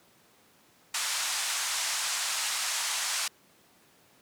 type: band-pass noise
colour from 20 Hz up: white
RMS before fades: -31 dBFS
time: 0.94-3.28 s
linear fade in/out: 5 ms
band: 790 to 8900 Hz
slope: 24 dB/octave
effects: pink hiss -61 dBFS RMS until 4.21 s + high-pass 150 Hz 12 dB/octave